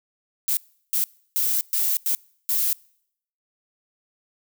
violet noise bursts at uneven times, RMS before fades -22 dBFS, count 6, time 0.48-0.57 / 0.93-1.04 / 1.36-1.61 / 1.73-1.97 / 2.06-2.15 / 2.49-2.73 s, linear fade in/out 0 ms, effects noise-tail reverb RT60 0.7 s tail -26 dB re dry

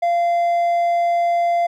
sine tone with hard clipping, 690 Hz, F5, 21 cents flat, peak -16 dBFS, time 0.02-1.67 s, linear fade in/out 10 ms, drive 3 dB, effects none

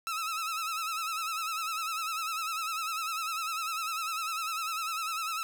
sawtooth tone with vibrato, 1302 Hz, E6, 22 cents flat, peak -28 dBFS, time 0.07-5.43 s, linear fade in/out 0 ms, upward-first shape sine, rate 10 Hz, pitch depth 72 cents each way, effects none

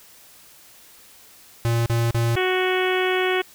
square tone bursts, 116.54 Hz, A#2, in tune, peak -19 dBFS, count 3, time 1.65-2.356 s, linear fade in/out 0 ms, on 210 ms, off 38 ms
harmonic tone, 370 Hz, F#4, in tune, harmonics 1 / 2 / 3 / 4 / 5 / 6 / 7 / 8 / 9, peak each -21 / -28 / -31 / -29 / -29 / -29 / -32 / -33 / -34 dBFS, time 2.36-3.42 s, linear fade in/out 10 ms
effects white hiss -49 dBFS RMS until 3.54 s

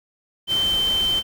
sine tone in noise, 3100 Hz, G7, 20 cents flat, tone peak -18 dBFS, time 0.47-1.23 s, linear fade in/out 50 ms, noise pink, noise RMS -32 dBFS, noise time 0.47-1.23 s, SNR +11 dB, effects none

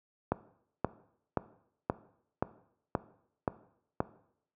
click train, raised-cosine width 1 ms, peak -13 dBFS, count 8, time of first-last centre 0.32-4.004 s, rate 1.9 Hz, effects noise-tail reverb RT60 0.7 s tail -17 dB re dry + high-pass 80 Hz 12 dB/octave

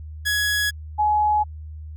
sawtooth / sine tone pair in turn, 1676 / 843.6 Hz, G#6 / G#5, +15 / +27 cents, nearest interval octave, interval 1188 cents, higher first, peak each -16 dBFS, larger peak neither, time 0.25-0.71 / 0.98-1.44 s, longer neither, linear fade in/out 20 ms, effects added 77 Hz sine -33 dBFS peak until 1.96 s

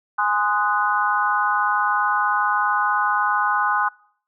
sine chord, Ab dominant seventh, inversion none, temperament equal with one note detuned, 830.6 / 1036.9 / 1244.5 / 1480 Hz, Ab5 / C6 / Eb6 / Gb6, 0 / -16 / 0 / 0 cents, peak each -23 dBFS, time 0.18-3.89 s, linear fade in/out 10 ms, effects noise-tail reverb RT60 0.6 s tail -25 dB re dry

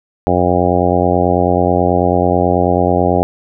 harmonic tone, 89.2 Hz, F2, 37 cents sharp, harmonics 1 / 2 / 3 / 4 / 5 / 6 / 7 / 8 / 9, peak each -19 / -19 / -19 / -19 / -19 / -19 / -19 / -19 / -19 dBFS, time 0.27-3.23 s, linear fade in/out 0 ms, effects none

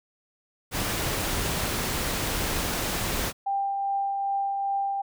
pink noise, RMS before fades -28 dBFS, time 0.71-3.33 s, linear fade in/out 50 ms
sine tone with tremolo, 792 Hz, G5, 18 cents sharp, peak -23 dBFS, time 3.46-5.02 s, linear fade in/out 10 ms, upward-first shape triangle, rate 2.5 Hz, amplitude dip 30%
effects none

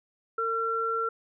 sine tone pair together, 453.8 / 1359.9 Hz, A#4 / F6, -47 / -46 cents, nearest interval octave + perfect fifth, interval 1901 cents, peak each -31 / -27 dBFS, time 0.38-1.09 s, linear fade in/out 5 ms, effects none

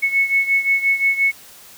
sine beating tone pair, 2200 / 2205.7 Hz, C#7 / C#7, -14 / -9 cents, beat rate 5.7 Hz, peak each -16 / -20 dBFS, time 0.02-1.32 s, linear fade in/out 20 ms, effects white hiss -43 dBFS RMS until 1.77 s

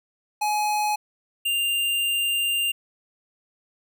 square tone pair in turn, 842 / 2793 Hz, G#5 / F7, +24 / -1 cents, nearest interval octave + major sixth, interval 2075 cents, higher second, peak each -22 dBFS, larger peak neither, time 0.41-0.96 / 1.45-2.72 s, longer second, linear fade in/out 10 ms, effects none

